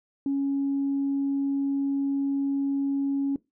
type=tone; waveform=sine; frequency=277.2 Hz; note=C#4; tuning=in tune; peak=-22 dBFS; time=0.26-3.36 s; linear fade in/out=2 ms; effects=noise-tail reverb RT60 0.2 s tail -20 dB re dry + tanh soft clip ceiling -19 dBFS